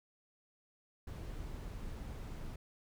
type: noise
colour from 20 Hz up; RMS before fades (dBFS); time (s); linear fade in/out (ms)
brown; -44; 1.07-2.56; 5
effects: none